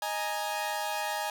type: chord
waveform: sawtooth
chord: D# suspended fourth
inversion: none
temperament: equal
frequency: 622.3 / 830.6 / 932.3 Hz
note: D#5 / G#5 / A#5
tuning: 0 / 0 / 0 cents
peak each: -33 / -29 / -33 dBFS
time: 0.02-1.3 s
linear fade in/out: 2 ms
effects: none